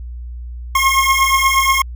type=beating tone pair; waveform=25% pulse; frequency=1073 / 1081.4 Hz; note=C6 / C#6; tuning=+43 / -43 cents; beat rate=8.4 Hz; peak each=-11 dBFS; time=0.75-1.82 s; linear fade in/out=5 ms; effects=added 60 Hz sine -26 dBFS peak until 1.95 s